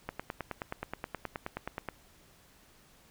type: click train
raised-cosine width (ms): 0.5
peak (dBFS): -20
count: 18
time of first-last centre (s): 0.09-1.887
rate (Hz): 9.46
effects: pink hiss -61 dBFS RMS until 3.1 s